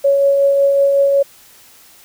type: tone with tremolo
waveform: sine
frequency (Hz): 557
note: C#5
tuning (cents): +8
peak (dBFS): -8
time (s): 0.04-1.23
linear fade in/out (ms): 10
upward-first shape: triangle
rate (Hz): 5.4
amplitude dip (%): 30
effects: white hiss -45 dBFS RMS until 2.04 s